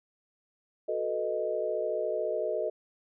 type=chord; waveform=sine; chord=B dominant seventh; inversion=second; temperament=equal; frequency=370 / 440 / 493.9 / 622.3 Hz; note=F#4 / A4 / B4 / D#5; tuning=0 / 0 / 0 / 0 cents; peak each=-37 / -33 / -36 / -31 dBFS; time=0.88-2.7 s; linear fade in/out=10 ms; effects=none